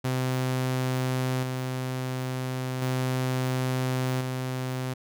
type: tone with tremolo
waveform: sawtooth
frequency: 128.8 Hz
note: C3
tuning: 27 cents flat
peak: -21 dBFS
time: 0.04-4.94 s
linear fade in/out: 10 ms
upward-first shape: square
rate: 0.36 Hz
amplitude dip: 35%
effects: none